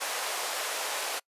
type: band-pass noise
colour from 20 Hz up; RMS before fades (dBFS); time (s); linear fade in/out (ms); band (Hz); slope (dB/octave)
pink; -33; 0-1.2; 20; 510 to 13000; 24
effects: noise-tail reverb RT60 0.1 s tail -26 dB re dry + resampled to 32000 Hz